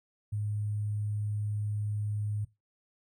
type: tone with sample-and-hold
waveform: sine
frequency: 104.6 Hz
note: G#2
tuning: 13 cents sharp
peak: -30 dBFS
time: 0.32-2.45 s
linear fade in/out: 10 ms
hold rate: 8820 Hz
effects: noise-tail reverb RT60 0.2 s tail -17 dB re dry